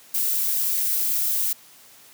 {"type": "noise", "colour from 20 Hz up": "violet", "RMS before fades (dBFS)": -23, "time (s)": [0.14, 1.53], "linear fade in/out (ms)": 5, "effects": ["white hiss -50 dBFS RMS until 2.13 s", "high-pass 100 Hz 12 dB/octave"]}